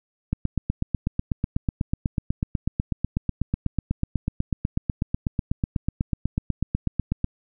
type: click train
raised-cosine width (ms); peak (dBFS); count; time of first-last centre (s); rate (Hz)
5; -10; 57; 0.33-7.244; 8.1
effects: none